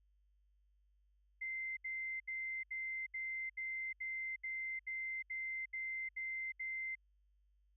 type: tone bursts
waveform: sine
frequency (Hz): 2080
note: C7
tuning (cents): -11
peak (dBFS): -39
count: 13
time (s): 1.41-6.954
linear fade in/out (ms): 10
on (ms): 360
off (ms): 72
effects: added 50 Hz sine -70 dBFS peak until 7.76 s